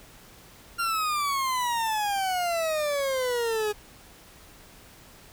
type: exponential sweep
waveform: 40% pulse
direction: down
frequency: 1396.9 to 413.8 Hz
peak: -24 dBFS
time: 0.78-3.73 s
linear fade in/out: 20 ms
effects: pink hiss -51 dBFS RMS until 5.32 s